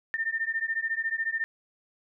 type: beating tone pair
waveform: sine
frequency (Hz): 1800 / 1814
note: A6 / A#6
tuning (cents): +39 / -48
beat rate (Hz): 14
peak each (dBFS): -30 / -30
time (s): 0.14-1.44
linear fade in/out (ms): 0
effects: none